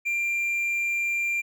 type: tone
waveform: triangle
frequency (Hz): 2379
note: D7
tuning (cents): +22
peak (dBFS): -22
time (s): 0.05-1.42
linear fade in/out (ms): 20
effects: none